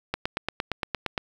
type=click train; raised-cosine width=0.3 ms; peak=-10 dBFS; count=10; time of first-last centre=0.14-1.178 s; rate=8.67 Hz; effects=7-bit